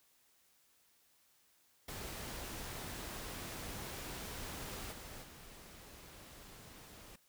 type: noise with level steps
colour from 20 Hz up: pink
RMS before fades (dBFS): -45 / -50 / -55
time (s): 1.88-7.16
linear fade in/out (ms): 5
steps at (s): 4.91 / 5.22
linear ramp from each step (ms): 20
effects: white hiss -71 dBFS RMS until 7.28 s